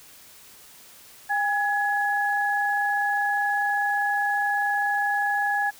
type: tone pair together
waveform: sine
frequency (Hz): 811.9 / 1687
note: G#5 / G#6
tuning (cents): -39 / +27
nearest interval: octave + minor second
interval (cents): 1266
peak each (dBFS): -24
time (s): 1.29-5.71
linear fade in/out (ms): 20
effects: white hiss -49 dBFS RMS until 5.79 s